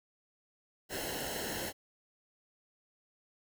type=noise with comb filter; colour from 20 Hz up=pink; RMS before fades=-38 dBFS; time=0.89-1.73 s; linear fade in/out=50 ms; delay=0.84 ms; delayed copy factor=-0.8; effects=none